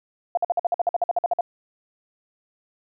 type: tone bursts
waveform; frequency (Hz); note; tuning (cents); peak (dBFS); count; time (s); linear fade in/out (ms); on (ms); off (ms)
sine; 698.5; F5; 0; -17; 15; 0.35-1.409; 2; 23; 51
effects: none